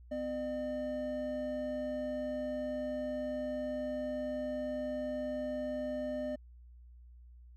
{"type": "tone pair together", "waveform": "triangle", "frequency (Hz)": [254.1, 603], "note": ["B3", "D5"], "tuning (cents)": [49, 46], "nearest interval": "octave + minor third", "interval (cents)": 1497, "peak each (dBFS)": [-37, -34], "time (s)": [0.11, 6.36], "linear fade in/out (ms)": 10, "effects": ["added 60 Hz sine -52 dBFS peak until 7.56 s"]}